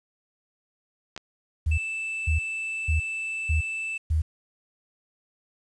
clicks, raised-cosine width 0.2 ms, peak -20 dBFS, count 2, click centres 1.164 / 1.177 s
sine tone bursts, 78.3 Hz, D#2, 11 cents sharp, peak -20 dBFS, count 5, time 1.66-4.22 s, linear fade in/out 10 ms, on 120 ms, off 490 ms
triangle tone, 2641 Hz, E7, 3 cents sharp, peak -27 dBFS, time 1.71-3.98 s, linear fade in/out 10 ms
effects resampled to 22050 Hz + 9-bit

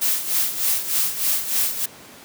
blue noise with tremolo, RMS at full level -19 dBFS, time 0.01-1.86 s, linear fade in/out 10 ms, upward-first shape sine, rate 3.3 Hz, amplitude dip 70%, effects pink hiss -43 dBFS RMS until 2.24 s + high-pass 150 Hz 12 dB/octave

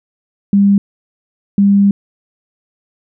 sine tone bursts at uneven times, 200 Hz, G3, 35 cents sharp, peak -6 dBFS, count 2, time 0.53-0.78 / 1.58-1.91 s, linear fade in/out 2 ms, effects none

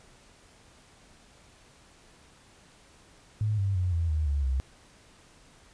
sine tone with pitch steps, 106.6 / 98.32 / 90.68 / 83.64 / 77.14 / 71.15 / 65.62 Hz, G#2 / G2 / F#2 / E2 / D#2 / C#2 / C2, +46 / +6 / -34 / +26 / -14 / +46 / +6 cents, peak -24 dBFS, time 3.41-4.6 s, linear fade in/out 0 ms, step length 170 ms, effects pink hiss -57 dBFS RMS until 5.73 s + resampled to 22050 Hz

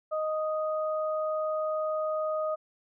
sine tone pair together, 622.2 / 1244.5 Hz, D#5 / D#6, 0 / 0 cents, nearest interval octave, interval 1200 cents, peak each -28 / -34 dBFS, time 0.11-2.56 s, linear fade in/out 20 ms, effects none

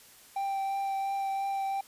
triangle tone with vibrato, 784 Hz, G5, in tune, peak -27 dBFS, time 0.36-1.81 s, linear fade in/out 5 ms, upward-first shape triangle, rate 2.9 Hz, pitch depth 13 cents each way, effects white hiss -55 dBFS RMS until 1.87 s + resampled to 32000 Hz

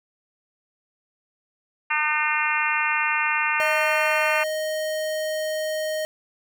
harmonic tone, 302.9 Hz, D#4, 46 cents flat, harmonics 3 / 4 / 5 / 6 / 7 / 8 / 9, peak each -28 / -28 / -28 / -28 / -28 / -28 / -28 dBFS, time 1.9-4.44 s, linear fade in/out 10 ms
square tone, 622.3 Hz, D#5, in tune, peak -25 dBFS, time 3.6-6.05 s, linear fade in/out 0 ms
effects none

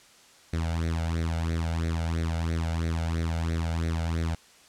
sawtooth tone with flanger, 82.41 Hz, E2, in tune, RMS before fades -28 dBFS, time 0.53-4.35 s, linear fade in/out 5 ms, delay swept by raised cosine 0.49 to 1.42 ms, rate 3 Hz, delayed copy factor +0.75, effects white hiss -55 dBFS RMS until 4.68 s + low-pass 8000 Hz 12 dB/octave

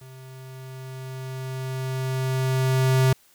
square tone with level ramp, 130.81 Hz, C3, in tune, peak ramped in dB -43 to -16 dBFS, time 0.01-3.13 s, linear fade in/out 5 ms, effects white hiss -58 dBFS RMS until 3.34 s

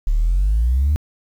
sine exponential sweep, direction up, 35.07 to 77.5 Hz, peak -12 dBFS, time 0.07-0.96 s, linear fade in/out 0 ms, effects tanh soft clip ceiling -11 dBFS + 8-bit

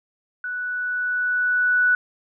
sine tone with level ramp, 1480 Hz, F#6, in tune, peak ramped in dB -26 to -14 dBFS, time 0.44-1.95 s, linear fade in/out 2 ms, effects none

